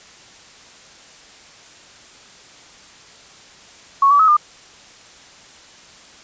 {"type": "tone with pitch steps", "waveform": "sine", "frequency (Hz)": [1106, 1148, 1283, 1204], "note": ["C#6", "D6", "E6", "D6"], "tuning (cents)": [-4, -40, -47, 43], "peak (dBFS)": -9, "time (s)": [4.02, 4.368], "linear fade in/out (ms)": 5, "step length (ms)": 87, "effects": ["white hiss -44 dBFS RMS until 6.23 s", "resampled to 16000 Hz"]}